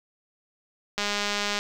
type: click train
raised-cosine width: 0.2 ms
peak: -10 dBFS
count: 126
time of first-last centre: 0.98-1.59 s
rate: 205 Hz
effects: 7-bit